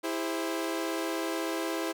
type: chord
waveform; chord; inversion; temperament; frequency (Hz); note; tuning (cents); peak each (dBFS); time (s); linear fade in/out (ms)
sawtooth; E augmented; none; equal with one note detuned; 329.6 / 406.1 / 523.3; E4 / G#4 / B#4; 0 / -39 / 0; -28 / -33 / -33; 0.03-1.93; 20
effects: none